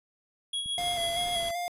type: tone with tremolo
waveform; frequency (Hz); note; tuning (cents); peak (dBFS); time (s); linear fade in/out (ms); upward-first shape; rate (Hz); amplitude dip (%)
square; 3322; G#7; 0; -29; 0.53-1.49; 5; sine; 6.3; 50
type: clicks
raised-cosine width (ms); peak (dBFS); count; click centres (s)
5; -35; 3; 0.66 / 1.258 / 1.431
type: tone with vibrato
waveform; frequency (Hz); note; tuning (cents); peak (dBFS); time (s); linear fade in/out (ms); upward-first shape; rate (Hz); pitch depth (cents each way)
square; 692; F5; -16; -31; 0.78-1.68; 0; square; 2.6; 30
type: noise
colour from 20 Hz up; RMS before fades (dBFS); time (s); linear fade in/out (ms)
pink; -44; 0.78-1.51; 2
effects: resampled to 32000 Hz